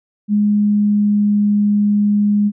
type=tone with pitch glide; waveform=sine; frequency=207.7 to 206.4 Hz; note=G#3 to G#3; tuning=0 to -10 cents; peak=-11 dBFS; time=0.28-2.52 s; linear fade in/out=50 ms; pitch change=-10 cents; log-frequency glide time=0.4-1.43 s; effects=none